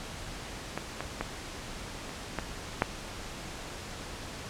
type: clicks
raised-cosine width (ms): 0.5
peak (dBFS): -17 / -18 / -15 / -26 / -15 / -8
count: 6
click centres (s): 0.776 / 1.006 / 1.21 / 2.093 / 2.387 / 2.821
effects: pink hiss -41 dBFS RMS until 4.49 s + low-pass 8000 Hz 12 dB/octave